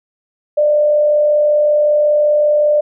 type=tone with frequency modulation; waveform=sine; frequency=596 Hz; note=D5; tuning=25 cents sharp; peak=-9 dBFS; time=0.57-2.81 s; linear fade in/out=10 ms; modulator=45.3 Hz; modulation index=0.28; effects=none